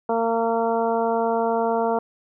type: harmonic tone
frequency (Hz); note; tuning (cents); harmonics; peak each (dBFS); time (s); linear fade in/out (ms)
228.9; A#3; -31; 1 / 2 / 3 / 4 / 5 / 6; -28 / -23 / -24 / -26 / -34 / -35; 0.09-1.99; 5
effects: none